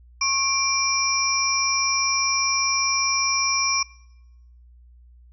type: tone cluster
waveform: sine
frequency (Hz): 1090 / 2365 / 5240 / 5640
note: C#6 / D7 / E8 / F8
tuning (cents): -29 / +12 / -11 / +16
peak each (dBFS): -26 / -24 / -26 / -24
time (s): 0.21-3.83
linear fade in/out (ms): 5
effects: noise-tail reverb RT60 0.9 s tail -23 dB re dry + added 60 Hz sine -47 dBFS peak until 5.32 s